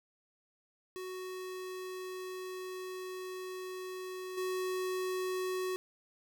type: tone with level steps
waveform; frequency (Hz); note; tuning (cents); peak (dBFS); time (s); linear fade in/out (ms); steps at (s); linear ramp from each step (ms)
square; 370.7; F#4; +3; -40 / -34; 0.96-5.76; 0; 4.37; 10
effects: 10-bit